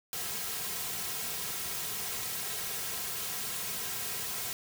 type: noise with comb filter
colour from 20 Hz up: white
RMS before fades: -36 dBFS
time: 0.13-4.53 s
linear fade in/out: 0 ms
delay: 3.4 ms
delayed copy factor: -0.65
effects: none